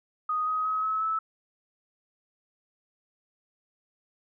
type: tone with pitch steps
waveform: sine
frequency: 1244.5 / 1259.7 / 1275.1 / 1290.6 / 1306.4 Hz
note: D#6 / D#6 / D#6 / E6 / E6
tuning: 0 / +21 / +42 / -37 / -16 cents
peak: -25 dBFS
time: 0.29-1.19 s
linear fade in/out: 5 ms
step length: 180 ms
effects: none